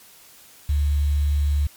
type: tone with quantisation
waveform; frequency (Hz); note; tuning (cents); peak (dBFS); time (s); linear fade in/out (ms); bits
sine; 72.5; D2; -22; -17; 0.69-1.67; 5; 7
effects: white hiss -49 dBFS RMS until 1.76 s + MP3 96 kbps